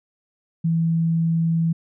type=tone; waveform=sine; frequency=164.81 Hz; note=E3; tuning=in tune; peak=-17 dBFS; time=0.64-1.73 s; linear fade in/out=10 ms; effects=none